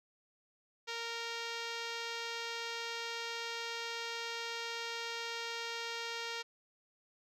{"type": "tone", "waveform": "5% pulse", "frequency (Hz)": 463.7, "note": "A#4", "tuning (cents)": -9, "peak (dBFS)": -26, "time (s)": [0.87, 6.43], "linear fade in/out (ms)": 20, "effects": ["low-pass 6000 Hz 12 dB/octave"]}